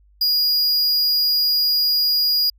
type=tone; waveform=square; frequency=4875 Hz; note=D#8; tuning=36 cents flat; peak=-16 dBFS; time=0.21-2.5 s; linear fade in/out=5 ms; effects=added 50 Hz sine -51 dBFS peak until 2.58 s